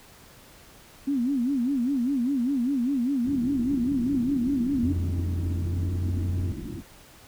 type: tone with vibrato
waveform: sine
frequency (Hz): 258.9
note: C4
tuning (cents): -18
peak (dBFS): -22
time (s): 1.07-4.93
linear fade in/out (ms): 10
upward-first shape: sine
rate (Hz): 5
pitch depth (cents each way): 180
type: low-pass noise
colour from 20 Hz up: white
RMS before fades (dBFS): -35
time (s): 3.23-6.83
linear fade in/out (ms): 50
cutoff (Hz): 350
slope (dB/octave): 96
type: tone with pitch glide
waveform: triangle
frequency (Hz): 87.31 to 89.87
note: F2 to F#2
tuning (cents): 0 to -50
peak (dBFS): -23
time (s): 4.83-6.52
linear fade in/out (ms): 0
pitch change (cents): +50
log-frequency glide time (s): 5.61-5.87
effects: pink hiss -51 dBFS RMS until 7.27 s